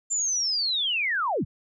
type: linear sweep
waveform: sine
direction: down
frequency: 7300 to 61.74 Hz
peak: -23 dBFS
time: 0.1-1.45 s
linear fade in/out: 20 ms
effects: none